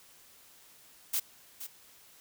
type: noise with echo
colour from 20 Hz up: blue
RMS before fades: -30 dBFS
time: 1.13-1.2 s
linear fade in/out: 10 ms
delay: 470 ms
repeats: 1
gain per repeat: -11 dB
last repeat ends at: 1.67 s
effects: white hiss -58 dBFS RMS until 2.2 s